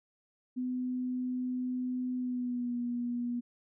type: tone with pitch glide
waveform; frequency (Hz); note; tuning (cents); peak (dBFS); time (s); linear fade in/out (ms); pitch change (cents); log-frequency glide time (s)
sine; 251.9 to 241.4; B3 to B3; +34 to -39; -31; 0.56-3.41; 20; -73; 2.16-2.77
effects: none